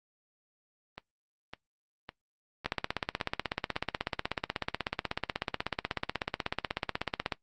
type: two click trains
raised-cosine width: 0.3 ms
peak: -24 / -13 dBFS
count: 6 / 77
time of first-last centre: 0.98-3.758 / 2.66-7.323 s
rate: 1.8 / 16.3 Hz
effects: noise-tail reverb RT60 0.1 s tail -18 dB re dry + Opus 32 kbps